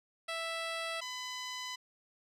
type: tone pair in turn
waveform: 10% pulse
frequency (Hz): 660 / 1004.4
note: E5 / B5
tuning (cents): +2 / +29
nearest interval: perfect fifth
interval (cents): 727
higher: second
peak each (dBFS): -27 / -30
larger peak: first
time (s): 0.28-1.01 / 1.01-1.76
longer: second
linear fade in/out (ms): 10
effects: low-pass 9000 Hz 12 dB/octave